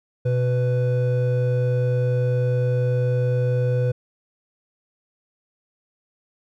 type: tone pair together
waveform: triangle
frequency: 124.3 / 497.2 Hz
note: B2 / B4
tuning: +12 / +12 cents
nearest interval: 2 octaves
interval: 2400 cents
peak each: -17 / -22 dBFS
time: 0.25-3.92 s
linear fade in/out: 10 ms
effects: none